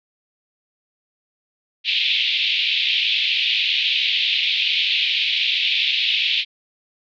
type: band-pass noise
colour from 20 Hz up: white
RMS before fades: -20 dBFS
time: 1.84-6.45 s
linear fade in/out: 50 ms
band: 2400 to 3800 Hz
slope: 48 dB/octave
effects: none